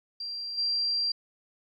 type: tone with level steps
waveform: sine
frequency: 4733 Hz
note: D8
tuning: 13 cents sharp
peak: -33 / -25 dBFS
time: 0.2-1.12 s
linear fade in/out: 5 ms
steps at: 0.57 s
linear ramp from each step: 20 ms
effects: 11-bit